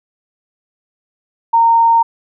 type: tone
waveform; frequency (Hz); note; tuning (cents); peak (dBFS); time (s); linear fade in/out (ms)
sine; 921; A#5; -21; -7; 1.53-2.03; 10
effects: none